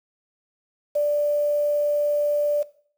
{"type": "tone with quantisation", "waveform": "sine", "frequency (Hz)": 587.3, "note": "D5", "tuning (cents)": 0, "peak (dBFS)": -18, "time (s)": [0.95, 2.63], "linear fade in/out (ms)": 10, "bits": 7, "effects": ["noise-tail reverb RT60 0.5 s tail -17 dB re dry"]}